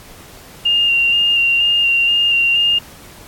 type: tone with vibrato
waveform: sine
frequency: 2794 Hz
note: F7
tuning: in tune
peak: -11 dBFS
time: 0.65-2.79 s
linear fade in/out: 10 ms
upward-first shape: square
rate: 2.1 Hz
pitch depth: 17 cents each way
effects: pink hiss -40 dBFS RMS until 3.27 s + AAC 64 kbps